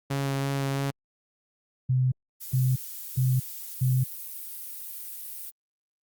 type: tone with vibrato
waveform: sawtooth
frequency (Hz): 137.8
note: C#3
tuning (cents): -10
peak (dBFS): -22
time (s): 0.1-0.91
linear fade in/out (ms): 10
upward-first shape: sine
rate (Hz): 3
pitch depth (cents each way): 11
type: tone bursts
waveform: sine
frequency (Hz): 128.5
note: C3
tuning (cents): -31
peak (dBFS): -20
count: 4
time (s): 1.89-4.04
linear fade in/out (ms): 10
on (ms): 230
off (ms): 410
type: noise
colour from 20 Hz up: violet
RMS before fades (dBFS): -38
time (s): 2.4-5.51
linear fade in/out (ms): 20
effects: Opus 48 kbps